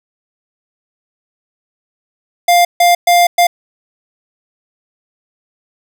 square tone bursts at uneven times, 700 Hz, F5, 4 cents sharp, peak -7 dBFS, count 4, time 2.48-2.65 / 2.8-2.95 / 3.07-3.27 / 3.38-3.47 s, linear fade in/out 5 ms, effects none

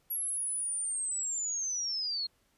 sine linear sweep, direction down, 11440 to 4212 Hz, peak -31 dBFS, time 0.1-2.27 s, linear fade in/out 10 ms, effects pink hiss -71 dBFS RMS until 2.57 s + resampled to 32000 Hz

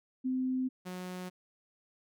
sine / sawtooth tone pair in turn, 257.7 / 182.22 Hz, C4 / F#3, -26 / -26 cents, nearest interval tritone, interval 600 cents, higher first, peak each -29 / -35 dBFS, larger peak first, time 0.24-0.69 / 0.85-1.3 s, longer neither, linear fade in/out 20 ms, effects none

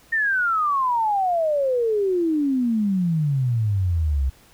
sine exponential sweep, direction down, 1850 to 64 Hz, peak -18 dBFS, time 0.12-4.3 s, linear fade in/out 10 ms, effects pink hiss -53 dBFS RMS until 4.53 s

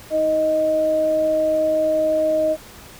sine tone pair together, 315.3 / 623.7 Hz, D#4 / D#5, +23 / +4 cents, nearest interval octave, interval 1181 cents, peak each -26 / -16 dBFS, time 0.1-2.57 s, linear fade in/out 50 ms, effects pink hiss -42 dBFS RMS until 2.99 s

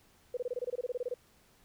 sine tone bursts, 493.9 Hz, B4, in tune, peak -31 dBFS, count 15, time 0.34-1.141 s, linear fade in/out 5 ms, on 31 ms, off 24 ms, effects pink hiss -65 dBFS RMS until 1.64 s

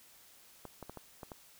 clicks, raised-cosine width 1 ms, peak -30 dBFS, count 6, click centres 0.653 / 0.827 / 0.896 / 0.973 / 1.232 / 1.318 s, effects white hiss -60 dBFS RMS until 1.59 s

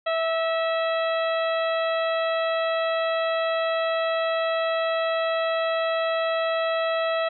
harmonic tone with a mistuned harmonic, 655 Hz, E5, 11 cents flat, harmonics 1 / 2 / 3 / 4 / 5 / 6, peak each -23 / -29 / -33 / -35 / -37 / -39 dBFS, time 0.06-7.29 s, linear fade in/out 10 ms, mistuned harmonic 3, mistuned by -26 cents, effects none

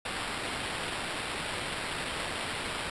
white noise with sample-and-hold, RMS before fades -35 dBFS, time 0.05-2.9 s, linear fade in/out 5 ms, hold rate 6300 Hz, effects resampled to 24000 Hz

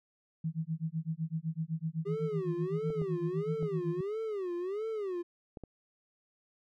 sine tone with tremolo, 161.1 Hz, E3, 39 cents flat, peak -29 dBFS, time 0.44-4.01 s, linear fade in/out 5 ms, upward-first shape sine, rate 7.9 Hz, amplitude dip 100%
triangle tone with vibrato, 393.7 Hz, G4, 8 cents sharp, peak -31 dBFS, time 2.05-5.23 s, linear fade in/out 20 ms, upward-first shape sine, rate 1.5 Hz, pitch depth 220 cents each way
clicks, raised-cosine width 2 ms, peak -30 dBFS, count 5, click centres 2.903 / 3.017 / 3.628 / 5.572 / 5.637 s
effects none

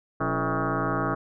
sine tone with frequency modulation, 493.9 Hz, B4, in tune, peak -23 dBFS, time 0.2-1.15 s, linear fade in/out 10 ms, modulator 155 Hz, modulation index 6, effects none

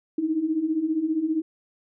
sine beating tone pair, 304.7 / 319.7 Hz, D#4 / D#4, -36 / +47 cents, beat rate 15 Hz, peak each -28 / -23 dBFS, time 0.18-1.42 s, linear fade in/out 5 ms, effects none

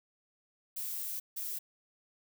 violet noise bursts at uneven times, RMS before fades -38 dBFS, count 2, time 0.76-1.2 / 1.36-1.59 s, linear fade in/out 10 ms, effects none

